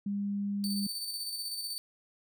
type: tone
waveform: sine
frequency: 201.6 Hz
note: G3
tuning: 49 cents sharp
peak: -30 dBFS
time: 0.06-0.87 s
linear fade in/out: 5 ms
type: tone with tremolo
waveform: sawtooth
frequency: 4553 Hz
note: C#8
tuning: 45 cents sharp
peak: -31 dBFS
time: 0.64-1.78 s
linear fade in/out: 0 ms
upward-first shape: square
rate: 16 Hz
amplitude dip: 35%
effects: none